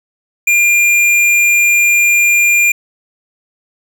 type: tone with tanh clipping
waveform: sine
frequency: 2400 Hz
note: D7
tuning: 37 cents sharp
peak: -9 dBFS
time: 0.47-2.72 s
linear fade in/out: 5 ms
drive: 15 dB
effects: none